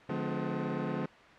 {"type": "chord", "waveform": "25% pulse", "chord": "D diminished seventh", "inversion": "none", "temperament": "just", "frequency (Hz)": [146.83, 176.2, 211.4, 253.7], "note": ["D3", "F3", "Ab3", "Cb4"], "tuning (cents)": [0, 16, 31, 47], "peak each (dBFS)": -34, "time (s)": [0.09, 1.06], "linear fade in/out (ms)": 5, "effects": ["white hiss -53 dBFS RMS until 1.38 s", "low-pass 2000 Hz 12 dB/octave"]}